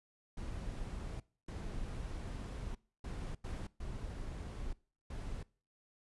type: noise bursts at uneven times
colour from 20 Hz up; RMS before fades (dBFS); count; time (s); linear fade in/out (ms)
brown; -42; 6; 0.37-1.2 / 1.48-2.75 / 3.04-3.35 / 3.44-3.67 / 3.8-4.73 / 5.1-5.43; 5
effects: noise-tail reverb RT60 0.4 s tail -22 dB re dry + resampled to 24000 Hz